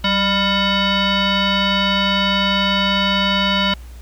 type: tone with frequency modulation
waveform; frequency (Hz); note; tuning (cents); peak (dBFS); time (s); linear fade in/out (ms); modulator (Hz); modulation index
sine; 1396.9; F6; 0; -14; 0.04-3.74; 5; 795; 3.2
effects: added 60 Hz sine -33 dBFS peak until 4.01 s + pink hiss -48 dBFS RMS until 4.01 s